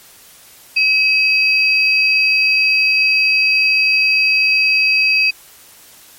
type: tone pair together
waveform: sine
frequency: 2553 / 4720 Hz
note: D#7 / D8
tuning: +44 / +8 cents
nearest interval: major seventh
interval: 1064 cents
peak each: -11 / -18 dBFS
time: 0.76-5.31 s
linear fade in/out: 10 ms
effects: white hiss -43 dBFS RMS until 6.18 s + MP3 64 kbps